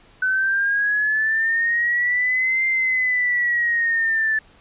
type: linear two-way sweep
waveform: sine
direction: up then down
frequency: 1506 to 2093 to 1746 Hz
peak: -17 dBFS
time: 0.22-4.39 s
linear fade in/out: 5 ms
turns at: 2.66 s
effects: pink hiss -52 dBFS RMS until 4.6 s + resampled to 8000 Hz